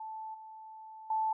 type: tone with level steps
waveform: sine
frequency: 877 Hz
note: A5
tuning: 6 cents flat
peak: -39 / -46 / -28 dBFS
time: 0-1.33 s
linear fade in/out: 5 ms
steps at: 0.34 / 1.1 s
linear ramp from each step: 5 ms
effects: none